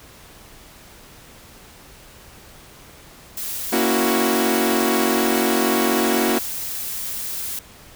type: noise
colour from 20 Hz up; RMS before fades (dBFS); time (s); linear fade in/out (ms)
blue; -28; 3.37-7.59; 2
type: chord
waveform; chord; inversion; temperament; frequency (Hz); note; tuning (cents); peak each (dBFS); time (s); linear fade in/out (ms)
sawtooth; F# dominant seventh; first; equal; 233.1 / 277.2 / 329.6 / 370; A#3 / C#4 / E4 / F#4; 0 / 0 / 0 / 0; -18 / -21 / -20 / -18; 3.72-6.39; 10
effects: pink hiss -45 dBFS RMS until 7.95 s